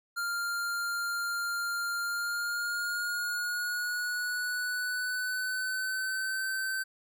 square tone with pitch glide, 1396.9 to 1541 Hz, F6 to G6, 0 to -30 cents, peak -31 dBFS, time 0.16-6.84 s, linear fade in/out 20 ms, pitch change +170 cents, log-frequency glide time 2.01-6.46 s, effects none

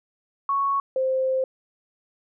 sine tone pair in turn, 1108.7 / 523.2 Hz, C#6 / C5, 0 / 0 cents, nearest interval octave + minor second, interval 1300 cents, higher first, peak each -20 dBFS, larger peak neither, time 0.49-0.8 / 0.96-1.44 s, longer second, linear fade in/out 2 ms, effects none

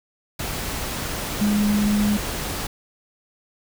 sine tone in noise, 207.7 Hz, G#3, in tune, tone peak -17 dBFS, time 1.41-2.17 s, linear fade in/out 5 ms, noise pink, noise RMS -28 dBFS, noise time 0.39-2.67 s, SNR +8 dB, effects none

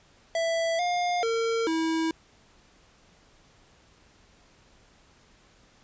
square tone with pitch steps, 662 / 709 / 456.4 / 323.8 Hz, E5 / F5 / A#4 / E4, +7 / +26 / -37 / -31 cents, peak -25 dBFS, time 0.35-2.11 s, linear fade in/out 2 ms, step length 440 ms, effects pink hiss -59 dBFS RMS until 5.83 s + resampled to 16000 Hz

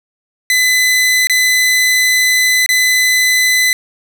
sawtooth tone with dropouts, 2011 Hz, B6, 31 cents sharp, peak -6 dBFS, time 0.5-3.73 s, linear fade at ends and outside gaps 1 ms, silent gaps 1.271-1.297 / 2.662-2.69 s, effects none

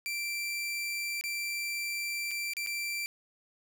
sawtooth tone with dropouts, 2349 Hz, D7, in tune, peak -29 dBFS, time 0.06-3.06 s, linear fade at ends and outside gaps 0 ms, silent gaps 1.211-1.239 / 2.31-2.314 / 2.535-2.568 / 2.663-2.671 s, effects 10-bit

